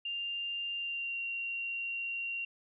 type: tone with pitch glide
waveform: sine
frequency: 2794 to 2757 Hz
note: F7 to F7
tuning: 0 to -23 cents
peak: -34 dBFS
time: 0.05-2.45 s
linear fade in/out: 5 ms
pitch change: -23 cents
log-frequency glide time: 0.74-1.19 s
effects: none